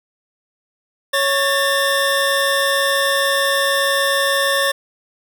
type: tone pair together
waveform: 25% pulse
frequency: 554.4 / 1789.8 Hz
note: C#5 / A6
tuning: 0 / +29 cents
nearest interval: octave + minor sixth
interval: 2029 cents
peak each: -14 dBFS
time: 1.13-4.72 s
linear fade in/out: 10 ms
effects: none